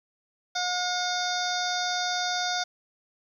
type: harmonic tone with a mistuned harmonic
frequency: 720 Hz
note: F#5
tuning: 47 cents flat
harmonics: 1 / 2 / 3 / 5 / 6 / 7 / 8 / 9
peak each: -30 / -32 / -40 / -33 / -36 / -35 / -37 / -42 dBFS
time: 0.55-2.64 s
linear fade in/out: 10 ms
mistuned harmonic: 6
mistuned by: +69 cents
effects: 10-bit